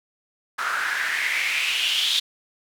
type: noise with band-pass filter sweep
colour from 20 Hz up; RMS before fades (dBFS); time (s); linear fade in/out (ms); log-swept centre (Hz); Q
white; -24; 0.58-2.2; 10; 1300 to 3600; 5
effects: none